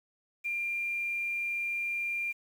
sine tone with quantisation, 2389 Hz, D7, 29 cents sharp, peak -30 dBFS, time 0.44-2.33 s, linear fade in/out 20 ms, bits 9, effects none

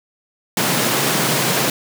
pink high-pass noise, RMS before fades -18 dBFS, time 0.57-1.7 s, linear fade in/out 2 ms, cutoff 120 Hz, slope 96 dB/octave, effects none

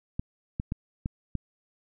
clicks, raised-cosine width 5 ms, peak -17 dBFS, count 5, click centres 0.195 / 0.599 / 0.721 / 1.059 / 1.353 s, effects none

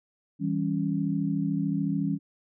sine chord, C# diminished, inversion first, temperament equal with one note detuned, 162.26 / 196 / 277.2 Hz, E3 / G3 / C#4, -27 / 0 / 0 cents, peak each -29 dBFS, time 0.39-2.19 s, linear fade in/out 50 ms, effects none

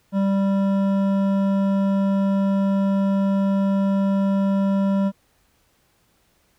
sine tone with hard clipping, 196 Hz, G3, in tune, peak -19 dBFS, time 0.12-5.12 s, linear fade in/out 50 ms, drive 11 dB, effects pink hiss -63 dBFS RMS until 6.58 s

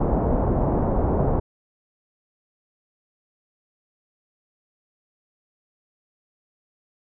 pink low-pass noise, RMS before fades -21 dBFS, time 0-1.4 s, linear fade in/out 10 ms, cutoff 850 Hz, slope 24 dB/octave, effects none

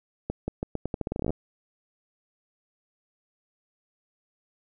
accelerating click train, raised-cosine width 2 ms, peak -15 dBFS, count 17, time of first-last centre 0.3-1.305 s, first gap 180 ms, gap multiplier 0.83, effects none

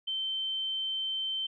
sine tone, 3100 Hz, G7, 20 cents flat, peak -30 dBFS, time 0.07-1.47 s, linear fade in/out 10 ms, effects none

